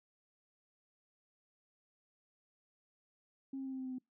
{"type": "tone with pitch steps", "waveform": "sine", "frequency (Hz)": [270, 267.5, 265.1, 262.6, 260.2, 257.8, 255.4], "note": ["C#4", "C4", "C4", "C4", "C4", "C4", "C4"], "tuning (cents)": [-45, 38, 23, 6, -9, -26, -42], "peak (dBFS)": -38, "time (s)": [3.53, 3.985], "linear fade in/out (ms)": 5, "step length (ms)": 65, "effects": ["noise-tail reverb RT60 0.2 s tail -26 dB re dry", "tanh soft clip ceiling -34 dBFS"]}